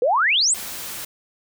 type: exponential sweep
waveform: sine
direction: up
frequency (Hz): 455.2 to 8700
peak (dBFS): -15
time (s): 0.02-0.54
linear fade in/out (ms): 2
type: noise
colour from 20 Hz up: white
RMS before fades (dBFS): -32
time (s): 0.54-1.05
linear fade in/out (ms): 5
effects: none